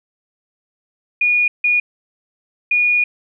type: tone bursts at uneven times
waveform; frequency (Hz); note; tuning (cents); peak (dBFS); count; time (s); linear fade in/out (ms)
sine; 2446; D#7; -30; -12; 3; 1.21-1.48 / 1.64-1.8 / 2.71-3.04; 5
effects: none